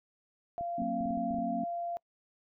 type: tone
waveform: sine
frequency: 690 Hz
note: F5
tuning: 21 cents flat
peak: -33 dBFS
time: 0.58-1.97 s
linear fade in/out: 0 ms
type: clicks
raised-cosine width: 3 ms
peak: -33 dBFS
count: 9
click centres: 0.61 / 0.819 / 1.009 / 1.058 / 1.107 / 1.174 / 1.309 / 1.345 / 1.385 s
type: chord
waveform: sine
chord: F# major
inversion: none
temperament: equal with one note detuned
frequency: 185 / 233.1 / 270.4 Hz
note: F#3 / A#3 / C#4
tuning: 0 / 0 / -43 cents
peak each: -40 / -35 / -37 dBFS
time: 0.78-1.64 s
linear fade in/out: 5 ms
effects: noise-tail reverb RT60 0.1 s tail -26 dB re dry